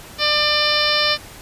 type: harmonic tone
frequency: 597 Hz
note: D5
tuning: 28 cents sharp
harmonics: 1 / 2 / 3 / 4 / 5 / 6 / 7 / 8 / 9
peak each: -24 / -24 / -24 / -24 / -24 / -24 / -24 / -24 / -24 dBFS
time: 0.18-1.18 s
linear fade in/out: 50 ms
effects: pink hiss -39 dBFS RMS until 1.41 s + resampled to 32000 Hz